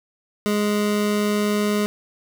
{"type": "tone", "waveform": "25% pulse", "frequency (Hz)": 208, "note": "G#3", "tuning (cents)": 3, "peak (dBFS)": -15, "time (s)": [0.46, 1.86], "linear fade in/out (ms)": 0, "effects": ["9-bit"]}